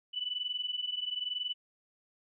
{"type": "tone pair together", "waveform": "sine", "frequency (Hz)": [2971, 2992], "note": ["F#7", "F#7"], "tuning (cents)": [6, 19], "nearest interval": "unison", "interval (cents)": 13, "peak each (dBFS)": [-35, -37], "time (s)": [0.13, 1.54], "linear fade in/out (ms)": 20, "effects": []}